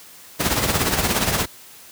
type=noise with tremolo; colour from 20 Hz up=pink; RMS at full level=-17 dBFS; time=0.39-1.46 s; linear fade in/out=20 ms; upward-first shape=triangle; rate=17 Hz; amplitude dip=65%; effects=white hiss -44 dBFS RMS until 1.91 s + high-pass 60 Hz 12 dB/octave